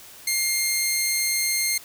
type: tone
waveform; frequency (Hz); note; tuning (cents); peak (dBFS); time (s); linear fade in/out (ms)
10% pulse; 2118; C7; +21; -12; 0.27-1.78; 5
effects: white hiss -45 dBFS RMS until 1.84 s